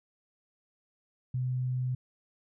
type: tone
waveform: sine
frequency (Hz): 127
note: B2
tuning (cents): +49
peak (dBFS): -28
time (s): 1.34-1.95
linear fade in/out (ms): 5
effects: none